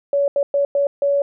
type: tone bursts at uneven times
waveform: sine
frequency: 565 Hz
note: C#5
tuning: 33 cents sharp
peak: -14 dBFS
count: 5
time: 0.13-0.28 / 0.36-0.43 / 0.54-0.65 / 0.75-0.87 / 1.02-1.22 s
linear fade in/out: 2 ms
effects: none